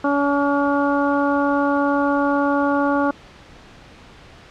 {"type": "harmonic tone", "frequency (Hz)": 283.9, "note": "C#4", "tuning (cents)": 41, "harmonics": [1, 2, 3, 4, 5], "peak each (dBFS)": [-19, -22, -24, -25, -26], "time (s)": [0.04, 3.11], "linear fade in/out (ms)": 5, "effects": ["pink hiss -44 dBFS RMS until 4.5 s", "low-pass 4000 Hz 12 dB/octave"]}